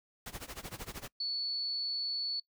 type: noise with tremolo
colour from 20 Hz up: pink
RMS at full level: -41 dBFS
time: 0.26-1.08 s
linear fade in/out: 2 ms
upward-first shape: sine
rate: 13 Hz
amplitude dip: 90%
type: tone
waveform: sine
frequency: 4435 Hz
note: C#8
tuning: in tune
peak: -32 dBFS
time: 1.2-2.4 s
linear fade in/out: 5 ms
effects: noise-tail reverb RT60 0.1 s tail -24 dB re dry